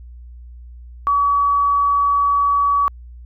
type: tone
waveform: sine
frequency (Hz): 1137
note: C#6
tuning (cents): +44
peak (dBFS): -13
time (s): 1.07-2.88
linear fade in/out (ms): 0
effects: added 60 Hz sine -35 dBFS peak until 3.25 s